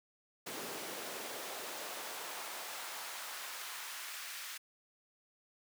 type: noise with high-pass filter sweep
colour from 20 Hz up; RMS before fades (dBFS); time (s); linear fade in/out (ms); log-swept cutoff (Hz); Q
pink; -44; 0.46-4.58; 10; 290 to 1800; 1
effects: none